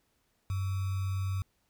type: tone with sample-and-hold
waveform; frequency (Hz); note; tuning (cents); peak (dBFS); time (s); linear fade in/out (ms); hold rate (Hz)
sine; 95.7; G2; -41; -29; 0.5-1.42; 0; 1225
effects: pink hiss -74 dBFS RMS until 1.69 s